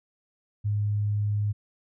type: tone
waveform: sine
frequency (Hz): 103.83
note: G#2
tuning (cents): 0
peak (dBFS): -23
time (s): 0.64-1.53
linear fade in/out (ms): 20
effects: none